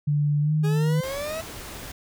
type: tone with pitch glide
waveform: sine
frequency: 146.83 to 153.95 Hz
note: D3 to D#3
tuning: 0 to -18 cents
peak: -19 dBFS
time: 0.07-1.01 s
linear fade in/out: 10 ms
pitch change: +82 cents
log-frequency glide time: 0.41-0.53 s
type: exponential sweep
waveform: 40% pulse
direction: up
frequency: 406.5 to 659 Hz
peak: -28 dBFS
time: 0.63-1.42 s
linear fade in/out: 20 ms
type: noise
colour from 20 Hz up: pink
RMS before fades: -38 dBFS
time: 1.03-1.92 s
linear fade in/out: 5 ms
effects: none